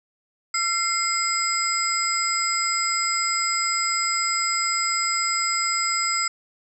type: tone cluster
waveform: sine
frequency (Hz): 1354 / 2103 / 5000 / 7690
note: E6 / C7 / D#8 / B8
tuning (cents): +46 / +8 / +8 / -47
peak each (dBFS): -26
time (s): 0.54-6.28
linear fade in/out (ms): 5
effects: tanh soft clip ceiling -11 dBFS